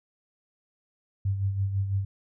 sine tone with tremolo, 98 Hz, G2, in tune, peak -22 dBFS, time 1.25-2.05 s, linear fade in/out 5 ms, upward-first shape sine, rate 6 Hz, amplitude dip 55%, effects none

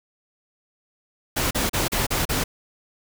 pink noise bursts, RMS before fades -23 dBFS, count 6, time 1.36-2.44 s, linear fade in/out 10 ms, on 150 ms, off 36 ms, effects none

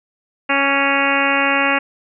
harmonic tone with a mistuned harmonic, 277.2 Hz, C#4, in tune, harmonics 1 / 2 / 3 / 4 / 5 / 6 / 7 / 8 / 9 / 10, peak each -23 / -23 / -23 / -23 / -23 / -23 / -23 / -23 / -23 / -23 dBFS, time 0.49-1.79 s, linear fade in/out 10 ms, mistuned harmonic 4, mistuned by +16 cents, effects none

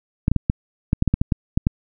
clicks, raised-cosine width 5 ms, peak -4 dBFS, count 12, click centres 0.281 / 0.316 / 0.363 / 0.499 / 0.931 / 1.024 / 1.077 / 1.14 / 1.215 / 1.322 / 1.575 / 1.669 s, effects none

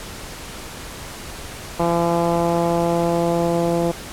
10% pulse tone with low-pass filter sweep, 170 Hz, F3, 46 cents flat, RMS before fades -19 dBFS, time 1.79-3.92 s, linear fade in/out 10 ms, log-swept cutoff 990 to 570 Hz, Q 1.2, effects pink hiss -34 dBFS RMS until 4.12 s + low-pass 12000 Hz 12 dB/octave

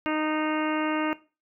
harmonic tone, 308.7 Hz, D#4, 14 cents flat, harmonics 1 / 2 / 3 / 4 / 5 / 6 / 7 / 8 / 9, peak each -27 / -32 / -34 / -34 / -36 / -40 / -37 / -41 / -36 dBFS, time 0.06-1.13 s, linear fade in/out 0 ms, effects noise-tail reverb RT60 0.3 s tail -18 dB re dry

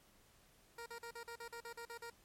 15% pulse tone bursts, 467.8 Hz, A#4, 6 cents sharp, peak -40 dBFS, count 11, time 0.78-2.101 s, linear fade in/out 5 ms, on 81 ms, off 43 ms, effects pink hiss -68 dBFS RMS until 2.24 s + MP3 64 kbps

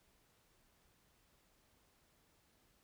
silence, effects pink hiss -73 dBFS RMS until 2.83 s

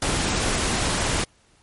pink noise, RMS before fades -23 dBFS, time 0.02-1.24 s, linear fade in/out 2 ms, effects pink hiss -59 dBFS RMS until 1.62 s + MP3 48 kbps

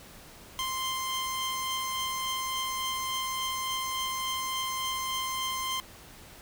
sawtooth tone pair together, 1046.5 / 3143 Hz, C6 / G7, 0 / +4 cents, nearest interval octave + perfect fifth, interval 1904 cents, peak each -28 / -32 dBFS, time 0.59-5.8 s, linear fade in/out 0 ms, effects pink hiss -50 dBFS RMS until 6.41 s

